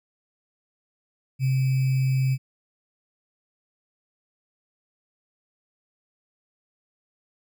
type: tone with sample-and-hold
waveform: sine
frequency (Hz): 131.8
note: C3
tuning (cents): +13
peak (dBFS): -19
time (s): 1.39-2.38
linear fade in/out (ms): 50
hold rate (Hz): 2450
effects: none